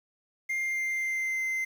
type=tone with pitch glide; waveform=triangle; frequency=2110 to 2074 Hz; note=C7 to C7; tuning=+14 to -16 cents; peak=-26 dBFS; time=0.49-1.65 s; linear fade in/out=10 ms; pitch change=-30 cents; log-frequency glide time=0.59-1.42 s; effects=9-bit